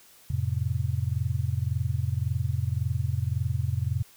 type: chord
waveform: sine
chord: F major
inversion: none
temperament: just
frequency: 87.31 / 109.13 / 130.96 Hz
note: F2 / A2 / C3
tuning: 0 / -14 / +2 cents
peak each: -29 dBFS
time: 0.3-4.03 s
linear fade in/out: 5 ms
effects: white hiss -55 dBFS RMS until 4.16 s